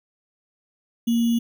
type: tone with sample-and-hold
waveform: sine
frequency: 233.1 Hz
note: A#3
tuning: in tune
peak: -17 dBFS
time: 1.07-1.39 s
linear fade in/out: 10 ms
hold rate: 3150 Hz
effects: none